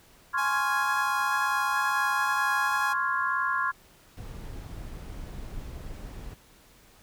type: chord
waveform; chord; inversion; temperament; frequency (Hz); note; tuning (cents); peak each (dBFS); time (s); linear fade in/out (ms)
sine; Db major seventh; third; equal; 1046.5 / 1108.7 / 1396.9 / 1661.2; C6 / Db6 / F6 / Ab6; 0 / 0 / 0 / 0; -29 / -32 / -30 / -30; 0.33-3.72; 20
type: tone with vibrato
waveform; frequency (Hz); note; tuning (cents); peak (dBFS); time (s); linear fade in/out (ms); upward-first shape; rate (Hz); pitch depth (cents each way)
sawtooth; 833; G#5; +5; -27; 0.37-2.94; 20; sine; 2.2; 8
type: noise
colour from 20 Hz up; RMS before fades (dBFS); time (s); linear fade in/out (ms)
brown; -39; 4.17-6.34; 5
effects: pink hiss -57 dBFS RMS until 7.02 s